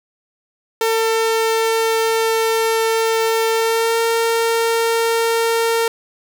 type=tone with pitch glide; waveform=sawtooth; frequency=449.8 to 457.9 Hz; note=A4 to A#4; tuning=+38 to -31 cents; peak=-11 dBFS; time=0.81-5.88 s; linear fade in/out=2 ms; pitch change=+31 cents; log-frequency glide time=3.52-3.99 s; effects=none